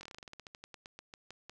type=slowing click train; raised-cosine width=0.2 ms; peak=-30 dBFS; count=20; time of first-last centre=0.01-1.496 s; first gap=21 ms; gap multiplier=1.13; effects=none